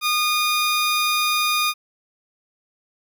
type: tone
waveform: 15% pulse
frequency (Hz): 1223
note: D#6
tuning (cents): -30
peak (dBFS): -12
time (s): 0.01-1.74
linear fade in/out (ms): 50
effects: none